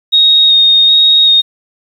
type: tone with vibrato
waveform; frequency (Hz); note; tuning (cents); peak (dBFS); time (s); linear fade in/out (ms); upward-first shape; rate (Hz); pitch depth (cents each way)
sine; 3729; A#7; 0; -4; 0.12-1.42; 20; square; 1.3; 11
effects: 7-bit